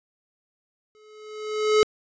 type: tone with exponential growth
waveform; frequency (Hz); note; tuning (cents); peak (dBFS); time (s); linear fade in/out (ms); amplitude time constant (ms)
square; 427.9; A4; -48; -14; 0.95-1.83; 0; 190
effects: resampled to 16000 Hz